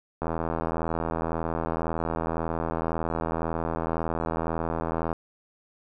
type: click train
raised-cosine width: 1 ms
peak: -14 dBFS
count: 403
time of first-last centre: 0.22-5.128 s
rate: 81.9 Hz
effects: none